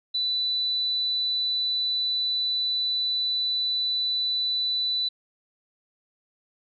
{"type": "tone", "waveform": "sine", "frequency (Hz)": 3980, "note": "B7", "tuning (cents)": 13, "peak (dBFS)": -23, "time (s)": [0.14, 5.09], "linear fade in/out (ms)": 10, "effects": []}